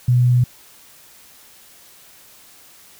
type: tone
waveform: sine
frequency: 123.47 Hz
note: B2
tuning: in tune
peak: -11 dBFS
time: 0.08-0.44 s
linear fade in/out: 5 ms
effects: white hiss -47 dBFS RMS until 2.99 s